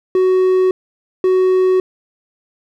triangle tone pair in turn, 372.1 / 372.1 Hz, F#4 / F#4, +10 / +10 cents, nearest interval unison, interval 0 cents, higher neither, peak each -8 dBFS, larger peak neither, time 0.15-0.71 / 1.24-1.8 s, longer neither, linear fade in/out 2 ms, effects none

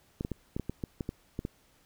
clicks, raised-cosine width 3 ms, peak -20 dBFS, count 11, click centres 0.209 / 0.249 / 0.317 / 0.565 / 0.597 / 0.696 / 0.838 / 1.008 / 1.091 / 1.391 / 1.451 s, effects pink hiss -65 dBFS RMS until 1.85 s

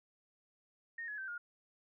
sine tone with pitch steps, 1846 / 1692.8 / 1552.3 / 1423.5 Hz, A#6 / G#6 / G6 / F6, -17 / +33 / -17 / +33 cents, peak -40 dBFS, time 0.98-1.38 s, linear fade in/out 5 ms, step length 100 ms, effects none

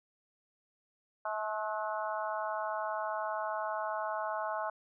harmonic tone with a mistuned harmonic, 215 Hz, A3, 40 cents flat, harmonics 3 / 4 / 5 / 6 / 7, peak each -37 / -38 / -39 / -42 / -43 dBFS, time 1.25-4.7 s, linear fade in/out 5 ms, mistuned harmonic 7, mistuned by -32 cents, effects none

